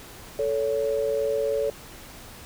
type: tone pair together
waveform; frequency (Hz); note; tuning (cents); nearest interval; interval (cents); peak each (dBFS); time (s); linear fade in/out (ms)
sine; 440 / 562.9; A4 / C#5; 0 / +26; major third; 426; -25; 0.39-1.7; 2
effects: pink hiss -44 dBFS RMS until 2.45 s